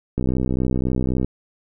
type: click train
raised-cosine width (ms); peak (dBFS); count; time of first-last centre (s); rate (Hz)
3; -9; 69; 0.18-1.246; 63.8
effects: none